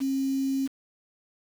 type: tone with quantisation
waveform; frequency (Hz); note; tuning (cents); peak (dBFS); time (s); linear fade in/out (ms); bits
sine; 269.6; C#4; -48; -24; 0-0.68; 20; 7
effects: none